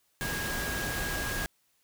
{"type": "tone in noise", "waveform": "sine", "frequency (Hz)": 1637, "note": "G#6", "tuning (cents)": -25, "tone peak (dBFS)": -35, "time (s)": [0.21, 1.46], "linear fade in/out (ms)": 0, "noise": "pink", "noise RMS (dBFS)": -34, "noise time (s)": [0.21, 1.46], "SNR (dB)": -4, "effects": ["white hiss -71 dBFS RMS until 1.83 s"]}